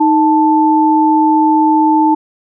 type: tone pair together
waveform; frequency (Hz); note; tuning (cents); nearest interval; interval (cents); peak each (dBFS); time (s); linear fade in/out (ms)
sine; 311.8 / 880; D#4 / A5; +4 / 0; octave + tritone; 1796; -10; 0-2.15; 10
effects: none